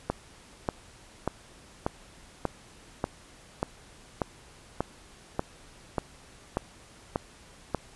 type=click train; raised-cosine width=1 ms; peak=-12 dBFS; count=14; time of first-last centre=0.1-7.747 s; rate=1.7 Hz; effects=pink hiss -53 dBFS RMS until 7.95 s + resampled to 24000 Hz